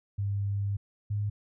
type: tone pair in turn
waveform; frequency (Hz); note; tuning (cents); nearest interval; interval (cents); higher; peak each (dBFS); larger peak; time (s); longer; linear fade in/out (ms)
sine; 100.3 / 103.3; G2 / G#2; +40 / -9; minor second; 51; second; -27; neither; 0.18-0.77 / 1.1-1.3; first; 10
effects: none